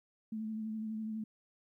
sine tone with vibrato, 218.5 Hz, A3, 12 cents flat, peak -36 dBFS, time 0.32-1.24 s, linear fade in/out 5 ms, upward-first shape sine, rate 12 Hz, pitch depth 27 cents each way, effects 13-bit

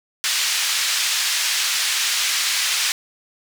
white band-pass noise, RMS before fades -21 dBFS, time 0.24-2.92 s, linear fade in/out 0 ms, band 1800 to 5800 Hz, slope 12 dB/octave, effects none

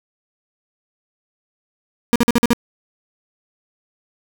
35% pulse tone bursts, 237.5 Hz, A#3, 33 cents sharp, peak -9 dBFS, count 6, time 2.13-2.532 s, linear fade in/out 0 ms, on 27 ms, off 48 ms, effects none

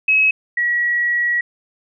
sine tone pair in turn, 2564 / 1920.8 Hz, E7 / B6, -49 / -49 cents, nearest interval perfect fourth, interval 500 cents, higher first, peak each -11 / -15 dBFS, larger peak first, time 0.08-0.31 / 0.57-1.41 s, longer second, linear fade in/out 5 ms, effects none

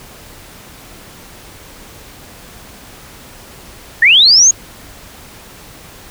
sine linear sweep, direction up, 1738 to 6720 Hz, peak -4 dBFS, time 4.02-4.51 s, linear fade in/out 5 ms, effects pink hiss -37 dBFS RMS until 6.1 s

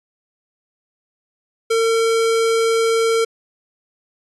square tone, 453.9 Hz, A#4, 46 cents flat, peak -15 dBFS, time 1.7-3.25 s, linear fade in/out 10 ms, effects resampled to 24000 Hz

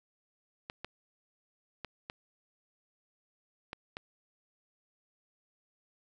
clicks, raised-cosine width 0.3 ms, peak -23 dBFS, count 6, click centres 0.699 / 0.846 / 1.847 / 2.099 / 3.731 / 3.969 s, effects none

